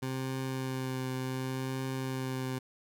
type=tone with vibrato; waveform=20% pulse; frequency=130.81 Hz; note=C3; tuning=in tune; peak=-28 dBFS; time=0.02-2.59 s; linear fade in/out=10 ms; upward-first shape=triangle; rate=0.68 Hz; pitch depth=18 cents each way; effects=none